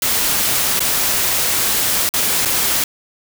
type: noise with dropouts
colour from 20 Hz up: white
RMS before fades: -17 dBFS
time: 0.02-2.84 s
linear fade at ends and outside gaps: 2 ms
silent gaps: 0.794-0.804 / 2.091-2.138 / 2.451-2.456 s
effects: none